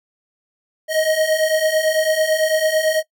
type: beating tone pair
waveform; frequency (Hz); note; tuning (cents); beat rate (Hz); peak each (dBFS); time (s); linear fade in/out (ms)
square; 622 / 631; D#5 / D#5; -1 / +24; 9; -21 / -18; 0.88-3.03; 50
effects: noise-tail reverb RT60 0.1 s tail -20 dB re dry